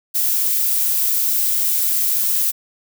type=noise; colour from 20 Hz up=violet; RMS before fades=-18 dBFS; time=0.14-2.52 s; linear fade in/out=20 ms; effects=none